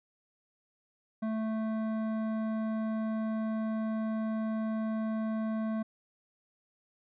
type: tone with hard clipping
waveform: triangle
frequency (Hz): 220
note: A3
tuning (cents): 0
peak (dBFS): -32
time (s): 1.22-5.83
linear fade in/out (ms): 10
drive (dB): 16
effects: resampled to 8000 Hz